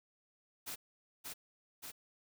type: noise with echo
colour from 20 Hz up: white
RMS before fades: -43 dBFS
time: 0.66-0.76 s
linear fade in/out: 20 ms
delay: 580 ms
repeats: 2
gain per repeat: -2 dB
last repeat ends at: 1.92 s
effects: none